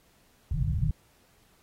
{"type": "low-pass noise", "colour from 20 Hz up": "white", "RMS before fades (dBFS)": -27, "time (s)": [0.51, 0.91], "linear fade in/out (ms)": 2, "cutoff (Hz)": 150, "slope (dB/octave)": 48, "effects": ["pink hiss -64 dBFS RMS until 1.62 s", "AAC 48 kbps"]}